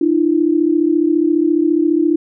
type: tone pair together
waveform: sine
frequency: 303.6 / 338.2 Hz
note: D#4 / E4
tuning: -42 / +44 cents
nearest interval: major second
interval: 186 cents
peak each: -14 dBFS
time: 0.01-2.16 s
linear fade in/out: 5 ms
effects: none